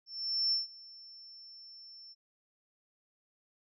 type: tone with ADSR envelope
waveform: sine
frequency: 5380 Hz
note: E8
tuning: 34 cents sharp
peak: -26 dBFS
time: 0.06-2.15 s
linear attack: 460 ms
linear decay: 150 ms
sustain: -23 dB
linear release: 33 ms
effects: none